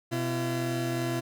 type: tone pair together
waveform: 30% pulse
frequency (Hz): 126.8 / 338.5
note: B2 / E4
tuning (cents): +46 / +46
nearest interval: octave + perfect fourth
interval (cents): 1700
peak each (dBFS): -28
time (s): 0.11-1.21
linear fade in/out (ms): 20
effects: none